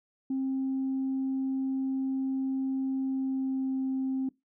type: tone with pitch glide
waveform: sine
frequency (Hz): 266 to 264.2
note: C4 to C4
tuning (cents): +29 to +17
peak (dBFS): -26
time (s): 0.3-4.29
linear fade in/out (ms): 5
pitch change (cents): -12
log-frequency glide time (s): 3-3.81
effects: noise-tail reverb RT60 0.2 s tail -22 dB re dry + tanh soft clip ceiling -24 dBFS